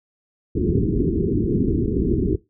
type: low-pass noise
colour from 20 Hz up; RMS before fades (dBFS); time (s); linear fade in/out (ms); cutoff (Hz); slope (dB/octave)
white; -20; 0.55-2.36; 10; 420; 96
effects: noise-tail reverb RT60 0.2 s tail -19 dB re dry